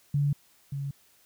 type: tone pair in turn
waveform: sine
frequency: 143.4 / 139.64 Hz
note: D3 / C#3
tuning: -41 / +13 cents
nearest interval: unison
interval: 46 cents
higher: first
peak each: -22 / -30 dBFS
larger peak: first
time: 0.14-0.33 / 0.72-0.91 s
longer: neither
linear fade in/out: 5 ms
effects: white hiss -62 dBFS RMS until 1.25 s